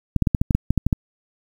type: clicks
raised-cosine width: 5 ms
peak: -4 dBFS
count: 11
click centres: 0.163 / 0.223 / 0.272 / 0.348 / 0.415 / 0.508 / 0.55 / 0.706 / 0.777 / 0.866 / 0.928 s
effects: 7-bit